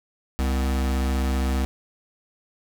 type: tone pair together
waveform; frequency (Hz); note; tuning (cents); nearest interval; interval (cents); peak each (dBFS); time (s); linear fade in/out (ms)
square; 66.6 / 255.1; C2 / C4; +31 / -44; octave + major seventh; 2325; -22 / -32; 0.39-1.65; 0
effects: none